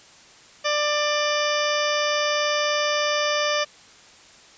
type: harmonic tone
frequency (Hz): 593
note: D5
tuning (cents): +17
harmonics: 1 / 2 / 3 / 4 / 5 / 6 / 8 / 9 / 10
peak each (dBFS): -24 / -27 / -29 / -30 / -31 / -32 / -33 / -34 / -34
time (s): 0.64-3.65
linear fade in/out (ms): 20
effects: white hiss -49 dBFS RMS until 4.57 s + resampled to 16000 Hz